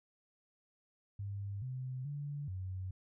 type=tone with pitch steps; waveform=sine; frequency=100.1 / 128.8 / 144.3 / 93.4 Hz; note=G2 / C3 / D3 / F#2; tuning=+37 / -27 / -30 / +17 cents; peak=-38 dBFS; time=1.19-2.91 s; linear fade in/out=5 ms; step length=430 ms; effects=none